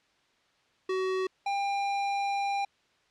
square tone pair in turn, 375.9 / 798.7 Hz, F#4 / G5, +27 / +32 cents, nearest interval octave + minor second, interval 1305 cents, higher second, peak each -28 dBFS, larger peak neither, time 0.89-1.27 / 1.46-2.65 s, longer second, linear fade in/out 5 ms, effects white hiss -67 dBFS RMS until 3.1 s + low-pass 4000 Hz 12 dB/octave

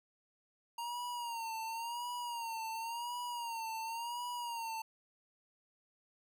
square tone with vibrato, 932.3 Hz, A#5, in tune, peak -39 dBFS, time 0.78-4.82 s, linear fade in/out 5 ms, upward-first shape sine, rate 0.93 Hz, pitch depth 75 cents each way, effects none

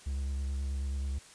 triangle tone with vibrato, 68.4 Hz, C#2, 23 cents flat, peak -29 dBFS, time 0.06-1.19 s, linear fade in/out 10 ms, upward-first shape sine, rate 9.3 Hz, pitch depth 32 cents each way, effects white hiss -54 dBFS RMS until 1.34 s + resampled to 22050 Hz

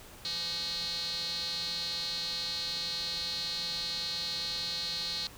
square tone with band-pass filter, 170.2 Hz, F3, 44 cents flat, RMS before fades -35 dBFS, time 0.25-5.27 s, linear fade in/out 0 ms, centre 4200 Hz, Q 9, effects pink hiss -51 dBFS RMS until 5.37 s

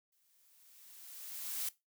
blue noise with exponential growth, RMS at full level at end -36 dBFS, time 0.12-1.69 s, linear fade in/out 5 ms, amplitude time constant 340 ms, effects noise-tail reverb RT60 0.2 s tail -18 dB re dry

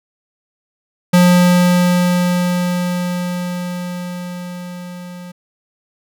square tone with level ramp, 178.1 Hz, F3, 34 cents sharp, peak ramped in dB -7 to -31 dBFS, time 1.13-5.32 s, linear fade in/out 10 ms, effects none

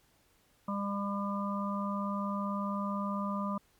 harmonic tone, 200.5 Hz, G3, 39 cents sharp, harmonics 1 / 3 / 5 / 6, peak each -33 / -41 / -39 / -38 dBFS, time 0.68-3.58 s, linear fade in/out 5 ms, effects pink hiss -68 dBFS RMS until 3.79 s + MP3 96 kbps

